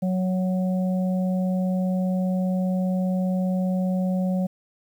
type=harmonic tone; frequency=185 Hz; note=F#3; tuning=in tune; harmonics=1 / 3 / 4; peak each=-21 / -31 / -38 dBFS; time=0.02-4.47 s; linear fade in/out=10 ms; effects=9-bit